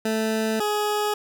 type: tone pair in turn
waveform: 20% pulse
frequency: 220 / 418.9 Hz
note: A3 / G#4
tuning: 0 / +15 cents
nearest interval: major seventh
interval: 1115 cents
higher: second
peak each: -17 dBFS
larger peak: neither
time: 0.05-0.6 / 0.6-1.14 s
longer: first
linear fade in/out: 5 ms
effects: none